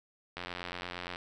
click train, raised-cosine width 0.3 ms, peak -22 dBFS, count 71, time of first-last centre 0.37-1.159 s, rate 88.7 Hz, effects none

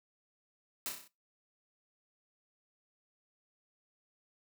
white noise with echo, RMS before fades -37 dBFS, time 0.86-0.89 s, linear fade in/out 0 ms, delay 31 ms, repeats 6, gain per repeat -4 dB, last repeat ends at 1.076 s, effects noise-tail reverb RT60 0.2 s tail -17 dB re dry + high-pass 150 Hz 12 dB/octave

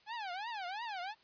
sawtooth tone with vibrato, 820 Hz, G#5, 22 cents flat, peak -35 dBFS, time 0.06-1.15 s, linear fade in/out 50 ms, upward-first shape triangle, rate 2.9 Hz, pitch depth 300 cents each way, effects white hiss -66 dBFS RMS until 1.23 s + resampled to 11025 Hz

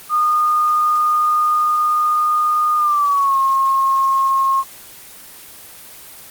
sine tone with pitch glide, 1224 to 1077.9 Hz, D#6 to C#6, -29 to -49 cents, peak -12 dBFS, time 0.09-4.64 s, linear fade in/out 50 ms, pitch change -220 cents, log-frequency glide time 2.76-3.38 s, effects white hiss -38 dBFS RMS until 6.3 s + Opus 24 kbps

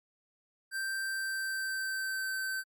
square tone with pitch glide, 1568 to 1543.7 Hz, G6 to G6, 0 to -27 cents, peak -33 dBFS, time 0.71-2.64 s, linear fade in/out 50 ms, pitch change -27 cents, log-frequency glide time 1.01-2.3 s, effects MP3 96 kbps

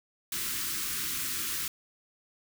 white band-stop noise, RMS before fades -33 dBFS, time 0.32-1.68 s, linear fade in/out 2 ms, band 390 to 1100 Hz, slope 48 dB/octave, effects none

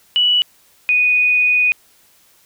sine tone pair in turn, 2948 / 2479 Hz, F#7 / D#7, -7 / -7 cents, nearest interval minor third, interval 300 cents, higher first, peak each -11 dBFS, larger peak neither, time 0.16-0.42 / 0.89-1.72 s, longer second, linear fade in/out 0 ms, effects white hiss -53 dBFS RMS until 2.45 s

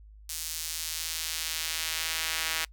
sawtooth tone with high-pass filter sweep, 161 Hz, E3, 41 cents flat, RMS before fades -33 dBFS, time 0.29-2.65 s, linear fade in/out 5 ms, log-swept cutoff 6100 to 2000 Hz, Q 0.81, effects noise-tail reverb RT60 0.1 s tail -25 dB re dry + added 52 Hz sine -48 dBFS peak until 2.72 s

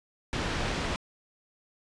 pink low-pass noise, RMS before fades -31 dBFS, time 0.33-0.96 s, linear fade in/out 0 ms, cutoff 4300 Hz, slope 12 dB/octave, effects resampled to 22050 Hz

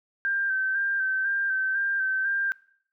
sine tone with vibrato, 1568 Hz, G6, in tune, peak -23 dBFS, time 0.25-2.52 s, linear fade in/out 0 ms, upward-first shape square, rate 2 Hz, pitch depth 26 cents each way, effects noise-tail reverb RT60 0.6 s tail -24 dB re dry

